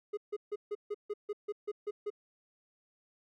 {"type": "tone bursts", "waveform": "triangle", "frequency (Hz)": 415.3, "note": "G#4", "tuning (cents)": 0, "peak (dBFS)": -31, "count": 11, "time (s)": [0.13, 2.103], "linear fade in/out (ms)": 10, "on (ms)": 43, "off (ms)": 150, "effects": []}